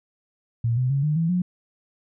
sine tone with pitch steps, 116.54 / 127.09 / 138.59 / 151.13 / 164.81 / 179.73 Hz, A#2 / C3 / C#3 / D3 / E3 / F3, 0 / -50 / 0 / +50 / 0 / +50 cents, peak -19 dBFS, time 0.64-1.42 s, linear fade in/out 5 ms, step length 130 ms, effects none

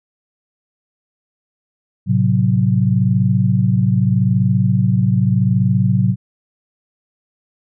sine chord, F# diminished, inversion first, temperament equal, 110 / 130.81 / 185 Hz, A2 / C3 / F#3, 0 / 0 / 0 cents, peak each -16 dBFS, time 2.06-6.16 s, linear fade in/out 50 ms, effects none

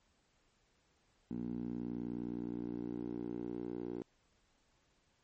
10% pulse tone with band-pass filter sweep, 59.5 Hz, A#1, 36 cents sharp, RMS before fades -41 dBFS, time 1.31-4.02 s, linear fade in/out 0 ms, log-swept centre 240 to 360 Hz, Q 2.8, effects pink hiss -74 dBFS RMS until 5.23 s + MP3 32 kbps

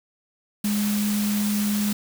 sine tone in noise, 207.5 Hz, G#3, 1 cent flat, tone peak -21 dBFS, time 0.64-1.93 s, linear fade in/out 5 ms, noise white, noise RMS -31 dBFS, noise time 0.64-1.93 s, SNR +7 dB, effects none

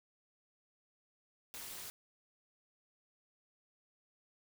white noise with amplitude modulation, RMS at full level -43 dBFS, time 1.54-1.9 s, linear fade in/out 0 ms, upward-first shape sine, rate 242 Hz, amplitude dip 85%, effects none

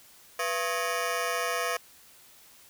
15% pulse ring-modulated tone, 587.3 Hz, D5, in tune, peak -18 dBFS, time 0.39-1.77 s, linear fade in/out 5 ms, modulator 92.3 Hz, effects white hiss -55 dBFS RMS until 2.69 s

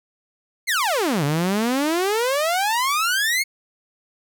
sawtooth exponential two-way sweep, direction down then up, 2217 to 138.59 to 2217 Hz, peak -15 dBFS, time 0.67-3.44 s, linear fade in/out 20 ms, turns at 1.24 s, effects none

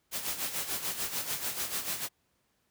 white noise with tremolo, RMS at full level -32 dBFS, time 0.11-2.09 s, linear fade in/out 50 ms, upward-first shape sine, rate 6.8 Hz, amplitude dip 65%, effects pink hiss -74 dBFS RMS until 2.7 s + high-pass 60 Hz 12 dB/octave

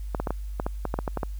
clicks, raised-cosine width 1 ms, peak -13 dBFS, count 12, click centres 0.148 / 0.2 / 0.272 / 0.306 / 0.599 / 0.665 / 0.853 / 0.941 / 0.989 / 1.078 / 1.173 / 1.232 s, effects added 50 Hz sine -31 dBFS peak until 1.39 s + white hiss -58 dBFS RMS until 1.39 s

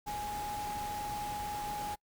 sine tone in noise, 830.6 Hz, G#5, in tune, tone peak -36 dBFS, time 0.06-1.96 s, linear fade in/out 20 ms, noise pink, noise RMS -44 dBFS, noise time 0.06-1.96 s, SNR +5 dB, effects noise-tail reverb RT60 0.1 s tail -24 dB re dry

